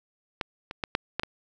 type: clicks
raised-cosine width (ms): 0.3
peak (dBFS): -12 / -20 / -12 / -7 / -11 / -14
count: 6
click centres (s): 0.412 / 0.711 / 0.838 / 0.951 / 1.196 / 1.234
effects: none